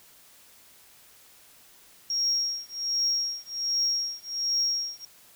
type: tone with tremolo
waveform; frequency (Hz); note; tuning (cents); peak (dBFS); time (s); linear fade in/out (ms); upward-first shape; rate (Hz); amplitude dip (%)
sine; 5588; F8; 0; -20; 2.1-5.05; 2; triangle; 1.3; 100
effects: tanh soft clip ceiling -19 dBFS + white hiss -55 dBFS RMS until 5.35 s